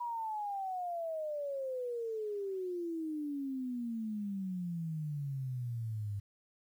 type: exponential sweep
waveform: sine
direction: down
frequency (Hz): 972 to 99.5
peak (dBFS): -35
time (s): 0-6.2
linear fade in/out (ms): 10
effects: 11-bit